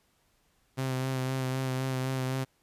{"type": "tone with vibrato", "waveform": "sawtooth", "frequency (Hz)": 130.81, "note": "C3", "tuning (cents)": 0, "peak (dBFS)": -25, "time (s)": [0.77, 2.45], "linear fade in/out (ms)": 20, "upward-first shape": "sine", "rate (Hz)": 3.9, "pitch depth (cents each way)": 23, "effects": ["pink hiss -70 dBFS RMS until 2.62 s", "resampled to 32000 Hz"]}